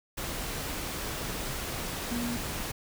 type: tone in noise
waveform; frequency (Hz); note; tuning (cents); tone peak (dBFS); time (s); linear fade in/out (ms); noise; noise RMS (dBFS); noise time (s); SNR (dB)
sine; 239.2; A#3; +45; -31; 2.11-2.37; 10; pink; -35; 0.17-2.72; +1
effects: none